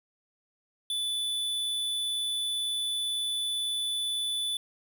square tone, 3482 Hz, A7, 19 cents flat, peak -29 dBFS, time 0.9-4.57 s, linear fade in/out 2 ms, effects none

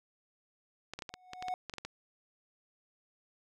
clicks, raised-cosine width 0.2 ms, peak -23 dBFS, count 12, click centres 0.936 / 0.99 / 1.022 / 1.092 / 1.14 / 1.334 / 1.425 / 1.484 / 1.697 / 1.738 / 1.783 / 1.85 s
triangle tone with exponential growth, 735 Hz, F#5, 12 cents flat, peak -29 dBFS, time 1.1-1.54 s, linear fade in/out 1 ms, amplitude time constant 95 ms
effects none

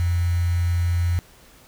sine tone with quantisation, 86.7 Hz, F2, 12 cents flat, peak -18 dBFS, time 0-1.19 s, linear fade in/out 0 ms, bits 6, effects pink hiss -51 dBFS RMS until 1.67 s

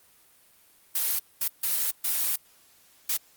blue noise bursts at uneven times, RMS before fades -26 dBFS, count 5, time 0.95-1.19 / 1.41-1.48 / 1.63-1.91 / 2.04-2.36 / 3.09-3.17 s, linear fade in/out 5 ms, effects white hiss -59 dBFS RMS until 3.36 s + Opus 32 kbps

